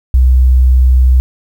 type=tone; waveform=sine; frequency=63.5 Hz; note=B1; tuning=49 cents sharp; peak=-4 dBFS; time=0.14-1.2 s; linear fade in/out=0 ms; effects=7-bit